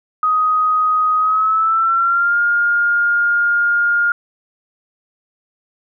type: tone with pitch glide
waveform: sine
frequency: 1253 to 1414.6 Hz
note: D#6 to F6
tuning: +12 to +22 cents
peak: -12 dBFS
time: 0.23-4.12 s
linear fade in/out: 2 ms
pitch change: +210 cents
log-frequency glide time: 1.17-2.39 s
effects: none